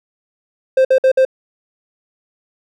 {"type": "tone bursts", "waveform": "triangle", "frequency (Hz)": 524, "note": "C5", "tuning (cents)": 2, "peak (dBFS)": -6, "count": 4, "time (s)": [0.77, 1.251], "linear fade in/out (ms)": 5, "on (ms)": 79, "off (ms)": 55, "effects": []}